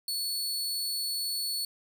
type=tone; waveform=sawtooth; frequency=4418 Hz; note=C#8; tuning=7 cents flat; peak=-27 dBFS; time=0.08-1.65 s; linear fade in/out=2 ms; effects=none